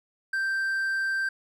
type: tone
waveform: triangle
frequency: 1568 Hz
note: G6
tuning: in tune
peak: -23 dBFS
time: 0.33-1.29 s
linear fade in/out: 5 ms
effects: none